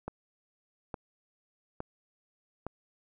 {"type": "click train", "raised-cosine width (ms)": 1, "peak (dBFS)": -22, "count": 4, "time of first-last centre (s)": [0.08, 2.666], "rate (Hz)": 1.16, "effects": []}